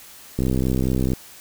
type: click train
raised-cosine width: 3 ms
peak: -9 dBFS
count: 49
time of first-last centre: 0.39-1.134 s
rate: 64.5 Hz
effects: white hiss -44 dBFS RMS until 1.4 s